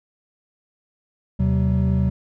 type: tone cluster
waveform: triangle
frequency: 78 / 129 / 189.4 Hz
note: D#2 / C3 / F#3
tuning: +5 / -24 / +41 cents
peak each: -19 dBFS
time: 1.39-2.1 s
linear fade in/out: 10 ms
effects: none